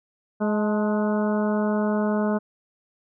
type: harmonic tone with a mistuned harmonic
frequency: 210.5 Hz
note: G#3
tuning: 24 cents sharp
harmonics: 1 / 2 / 3 / 4 / 5 / 6 / 7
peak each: -22 / -28 / -28 / -34 / -36 / -37 / -37 dBFS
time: 0.4-2.39 s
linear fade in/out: 20 ms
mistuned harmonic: 4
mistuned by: +50 cents
effects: none